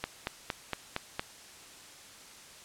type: click train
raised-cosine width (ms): 0.3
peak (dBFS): -15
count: 6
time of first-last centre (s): 0.04-1.195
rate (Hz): 4.33
effects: white hiss -51 dBFS RMS until 2.64 s + low-pass 9000 Hz 12 dB/octave